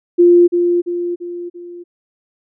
sine tone with echo, 349.2 Hz, F4, in tune, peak -5 dBFS, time 0.18-0.48 s, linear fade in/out 20 ms, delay 340 ms, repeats 4, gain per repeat -6 dB, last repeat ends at 1.84 s, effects none

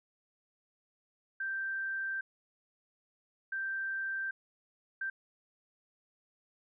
sine tone bursts at uneven times, 1568 Hz, G6, in tune, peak -33 dBFS, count 3, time 1.4-2.21 / 3.52-4.31 / 5.01-5.1 s, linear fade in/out 5 ms, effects none

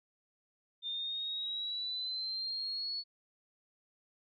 sine exponential sweep, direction up, 3600 to 4420 Hz, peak -35 dBFS, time 0.82-3.04 s, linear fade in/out 50 ms, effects none

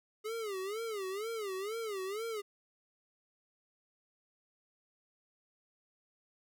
square tone with vibrato, 415.3 Hz, G#4, in tune, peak -37 dBFS, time 0.24-2.42 s, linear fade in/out 20 ms, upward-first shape sine, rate 2.1 Hz, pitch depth 180 cents each way, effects none

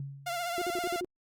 sine tone with exponential decay, 138.8 Hz, C#3, 3 cents sharp, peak -33 dBFS, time 0-0.6 s, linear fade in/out 2 ms, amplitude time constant 130 ms
sawtooth tone with vibrato, 695 Hz, F5, 9 cents flat, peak -28 dBFS, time 0.26-1.01 s, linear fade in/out 10 ms, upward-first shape triangle, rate 15 Hz, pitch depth 59 cents each way
sine tone bursts, 360 Hz, F#4, 47 cents flat, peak -31 dBFS, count 6, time 0.58-1.046 s, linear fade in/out 0 ms, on 36 ms, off 50 ms
effects Opus 48 kbps

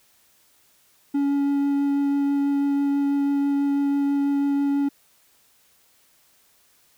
triangle tone with vibrato, 281.6 Hz, C#4, 27 cents sharp, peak -17 dBFS, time 1.14-4.89 s, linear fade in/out 10 ms, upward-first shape triangle, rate 6.1 Hz, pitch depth 9 cents each way, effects white hiss -60 dBFS RMS until 6.97 s

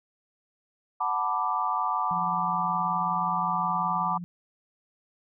sine chord, B minor seventh, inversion second, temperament equal with one note detuned, 740 / 882.5 / 987.8 / 1174.7 Hz, F#5 / A5 / B5 / D6, 0 / +5 / 0 / 0 cents, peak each -32 / -31 / -30 / -28 dBFS, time 1-4.18 s, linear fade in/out 10 ms
sine tone with tremolo, 174.61 Hz, F3, in tune, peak -33 dBFS, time 2.11-4.24 s, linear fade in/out 0 ms, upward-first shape sine, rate 19 Hz, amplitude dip 30%
effects none

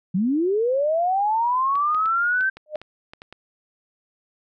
sine linear sweep, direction up, 171.1 to 1568 Hz, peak -18 dBFS, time 0.14-2.5 s, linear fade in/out 10 ms
clicks, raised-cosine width 0.3 ms, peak -24 dBFS, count 10, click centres 1.755 / 1.947 / 2.058 / 2.409 / 2.57 / 2.756 / 2.816 / 3.135 / 3.219 / 3.326 s
sine tone with exponential growth, 609 Hz, D#5, 37 cents flat, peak -21 dBFS, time 2.66-2.76 s, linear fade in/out 2 ms, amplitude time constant 20 ms
effects none

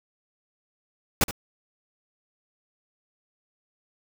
pink noise with echo, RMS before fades -20 dBFS, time 1.21-1.24 s, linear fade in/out 2 ms, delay 71 ms, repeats 1, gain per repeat -13 dB, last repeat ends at 1.311 s, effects none

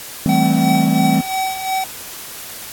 triangle chord, A minor seventh, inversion second, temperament equal, 164.81 / 196 / 220 / 261.6 Hz, E3 / G3 / A3 / C4, 0 / 0 / 0 / 0 cents, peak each -16 dBFS, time 0.26-1.21 s, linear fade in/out 0 ms
square tone with tremolo, 761 Hz, F#5, 48 cents sharp, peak -17 dBFS, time 0.29-1.84 s, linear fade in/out 2 ms, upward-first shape sine, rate 2.9 Hz, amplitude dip 65%
effects white hiss -32 dBFS RMS until 2.72 s + AAC 64 kbps

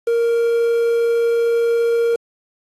triangle tone with quantisation, 466.2 Hz, A#4, in tune, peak -12 dBFS, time 0.07-2.16 s, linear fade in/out 5 ms, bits 6, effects AAC 32 kbps

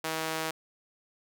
sawtooth tone with high-pass filter, 159.7 Hz, D#3, 45 cents sharp, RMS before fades -33 dBFS, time 0.04-0.51 s, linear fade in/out 5 ms, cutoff 500 Hz, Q 0.55, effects none

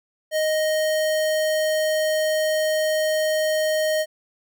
square tone, 622.3 Hz, D#5, in tune, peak -20 dBFS, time 0.31-4.06 s, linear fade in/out 50 ms, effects none

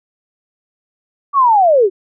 sine linear sweep, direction down, 1158 to 355 Hz, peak -7 dBFS, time 1.33-1.9 s, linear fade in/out 50 ms, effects none

